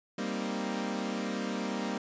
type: chord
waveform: sawtooth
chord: C minor seventh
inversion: second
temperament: equal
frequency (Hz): 196 / 233.1 / 261.6 / 311.1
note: G3 / Bb3 / C4 / Eb4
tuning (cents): 0 / 0 / 0 / 0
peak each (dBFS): -32 / -32 / -35 / -37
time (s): 0.18-1.98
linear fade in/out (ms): 5
effects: resampled to 16000 Hz